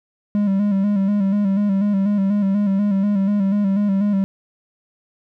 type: tone with vibrato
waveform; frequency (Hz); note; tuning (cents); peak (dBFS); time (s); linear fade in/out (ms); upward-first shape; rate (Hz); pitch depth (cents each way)
triangle; 200; G3; +35; -13; 0.35-4.24; 0; square; 4.1; 51
effects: none